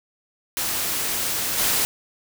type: noise with level steps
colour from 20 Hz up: white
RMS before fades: -25 / -21 dBFS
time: 0.57-1.85 s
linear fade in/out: 0 ms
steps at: 1.57 s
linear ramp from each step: 20 ms
effects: none